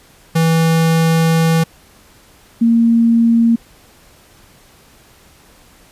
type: tone pair in turn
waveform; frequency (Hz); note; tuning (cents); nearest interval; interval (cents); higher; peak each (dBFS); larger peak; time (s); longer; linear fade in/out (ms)
square / sine; 163.4 / 231.1; E3 / A#3; -15 / -15; tritone; 600; second; -11 / -8; second; 0.35-1.64 / 2.61-3.56; first; 10
effects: pink hiss -47 dBFS RMS until 5.91 s + resampled to 32000 Hz